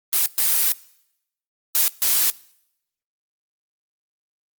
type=noise bursts at uneven times; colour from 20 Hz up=blue; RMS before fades=-18 dBFS; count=4; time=0.13-0.26 / 0.38-0.72 / 1.75-1.88 / 2.02-2.3 s; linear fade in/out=0 ms; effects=noise-tail reverb RT60 0.8 s tail -23 dB re dry + Opus 24 kbps